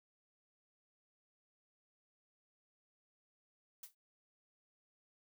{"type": "noise with exponential decay", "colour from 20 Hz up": "blue", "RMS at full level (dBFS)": -45, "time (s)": [3.83, 3.95], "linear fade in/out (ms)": 5, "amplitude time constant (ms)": 24, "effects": []}